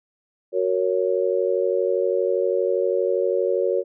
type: chord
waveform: sine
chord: F# major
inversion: none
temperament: just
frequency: 370 / 462.5 / 555 Hz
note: F#4 / A#4 / C#5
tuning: 0 / -14 / +2 cents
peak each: -23 dBFS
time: 0.52-3.84 s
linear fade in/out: 50 ms
effects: none